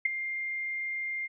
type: tone with ADSR envelope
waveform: sine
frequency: 2109 Hz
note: C7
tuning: 13 cents sharp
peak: -19 dBFS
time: 0.05-1.28 s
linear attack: 7 ms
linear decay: 11 ms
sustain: -12 dB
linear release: 28 ms
effects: none